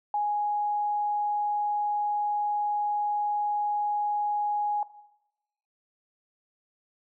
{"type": "tone", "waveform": "sine", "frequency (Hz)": 830.6, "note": "G#5", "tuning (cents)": 0, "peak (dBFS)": -24, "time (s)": [0.14, 4.83], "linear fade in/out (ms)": 2, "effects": ["noise-tail reverb RT60 0.9 s tail -17 dB re dry"]}